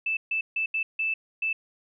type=tone bursts at uneven times; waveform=sine; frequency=2637 Hz; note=E7; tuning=in tune; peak=-24 dBFS; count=6; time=0.06-0.17 / 0.31-0.41 / 0.56-0.66 / 0.74-0.83 / 0.99-1.14 / 1.42-1.53 s; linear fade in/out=5 ms; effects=none